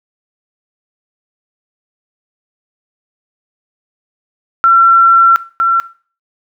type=tone pair in turn; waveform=sine; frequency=1356 / 1356 Hz; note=E6 / E6; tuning=+49 / +49 cents; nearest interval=unison; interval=0 cents; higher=neither; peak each=-4 / -8 dBFS; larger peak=first; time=4.64-5.36 / 5.6-5.8 s; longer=first; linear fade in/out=0 ms; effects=noise-tail reverb RT60 0.4 s tail -18 dB re dry